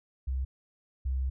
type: tone pair in turn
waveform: sine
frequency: 65.41 / 65.41 Hz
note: C2 / C2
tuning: 0 / 0 cents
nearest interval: unison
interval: 0 cents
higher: neither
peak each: -28 / -27 dBFS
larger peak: second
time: 0.27-0.45 / 1.05-1.3 s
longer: second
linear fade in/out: 10 ms
effects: none